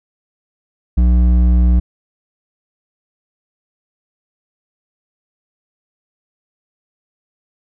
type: tone with hard clipping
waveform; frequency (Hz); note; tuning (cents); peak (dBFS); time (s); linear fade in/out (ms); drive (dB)
sine; 60.6; B1; -32; -10; 0.97-1.8; 10; 8
effects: none